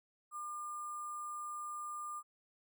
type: tone with sample-and-hold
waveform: sine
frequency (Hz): 1200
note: D6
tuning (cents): +37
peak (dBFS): -40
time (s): 0.31-2.23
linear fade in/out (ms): 50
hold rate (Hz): 8820
effects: none